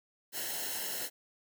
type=noise with comb filter; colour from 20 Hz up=white; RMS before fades=-37 dBFS; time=0.32-1.1 s; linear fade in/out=50 ms; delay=0.84 ms; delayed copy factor=-0.75; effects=none